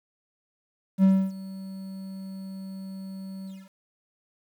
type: tone with ADSR envelope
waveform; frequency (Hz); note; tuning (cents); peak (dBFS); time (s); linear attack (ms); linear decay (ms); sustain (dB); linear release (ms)
triangle; 191.6; G3; -39; -12; 0.98-3.7; 53; 280; -21; 230
effects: 9-bit